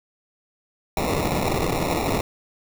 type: noise with sample-and-hold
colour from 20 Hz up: blue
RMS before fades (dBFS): -23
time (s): 0.97-2.21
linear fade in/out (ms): 2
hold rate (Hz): 1575
effects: none